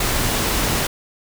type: noise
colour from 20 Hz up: pink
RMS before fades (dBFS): -20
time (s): 0-0.87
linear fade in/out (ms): 5
effects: none